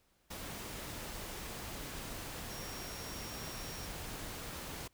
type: tone in noise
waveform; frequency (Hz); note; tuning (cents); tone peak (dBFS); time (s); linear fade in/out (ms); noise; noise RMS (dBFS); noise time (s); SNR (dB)
sine; 5588; F8; 0; -50; 2.5-3.87; 10; pink; -44; 0.3-4.88; -9
effects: pink hiss -73 dBFS RMS until 4.93 s